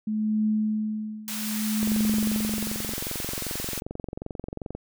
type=tone with tremolo; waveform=sine; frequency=214.9 Hz; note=A3; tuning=41 cents flat; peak=-20 dBFS; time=0.07-2.94 s; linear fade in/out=5 ms; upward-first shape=triangle; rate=0.63 Hz; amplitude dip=90%
type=high-pass noise; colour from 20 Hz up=white; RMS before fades=-33 dBFS; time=1.28-3.8 s; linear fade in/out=0 ms; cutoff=840 Hz; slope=12 dB/octave
type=click train; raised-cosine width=2 ms; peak=-20 dBFS; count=67; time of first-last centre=1.83-4.75 s; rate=22.6 Hz
effects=none